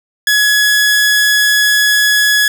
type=tone; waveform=sawtooth; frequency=1687 Hz; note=G#6; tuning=27 cents sharp; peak=-5 dBFS; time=0.27-2.48 s; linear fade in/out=2 ms; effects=none